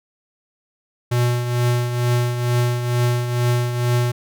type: tone with tremolo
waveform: square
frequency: 121.6 Hz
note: B2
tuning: 26 cents flat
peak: -15 dBFS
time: 1.11-4.12 s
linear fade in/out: 10 ms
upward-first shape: triangle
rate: 2.2 Hz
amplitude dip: 60%
effects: none